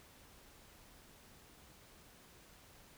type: silence
effects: pink hiss -61 dBFS RMS until 2.97 s